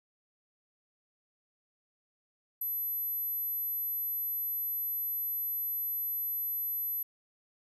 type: tone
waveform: sine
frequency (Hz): 12000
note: F#9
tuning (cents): +23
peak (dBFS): -31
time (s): 2.61-7.03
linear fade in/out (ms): 5
effects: none